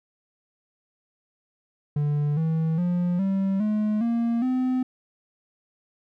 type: tone with pitch steps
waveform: triangle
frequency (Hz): 146.83 / 161.05 / 176.64 / 193.74 / 212.5 / 233.1 / 255.6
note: D3 / E3 / F3 / G3 / G#3 / A#3 / C4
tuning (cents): 0 / -40 / +20 / -20 / +40 / 0 / -40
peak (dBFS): -19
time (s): 1.96-4.83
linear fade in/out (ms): 5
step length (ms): 410
effects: none